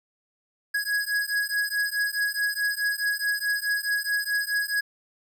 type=beating tone pair; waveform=square; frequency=1661.2 / 1665.9 Hz; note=G#6 / G#6; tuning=0 / +5 cents; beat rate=4.7 Hz; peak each=-28 dBFS; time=0.74-4.81 s; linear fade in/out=10 ms; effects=none